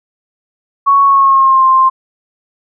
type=tone with pitch glide; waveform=sine; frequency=1111 to 1051.7 Hz; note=C#6 to C6; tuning=+4 to +9 cents; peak=-5 dBFS; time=0.86-1.9 s; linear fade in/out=20 ms; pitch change=-95 cents; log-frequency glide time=1.04-1.65 s; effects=none